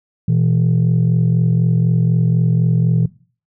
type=tone pair together; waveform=sine; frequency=120.58 / 164.6 Hz; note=B2 / E3; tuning=-41 / -2 cents; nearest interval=perfect fourth; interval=539 cents; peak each=-13 dBFS; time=0.28-3.06 s; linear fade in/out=5 ms; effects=noise-tail reverb RT60 0.4 s tail -18 dB re dry + tanh soft clip ceiling -8 dBFS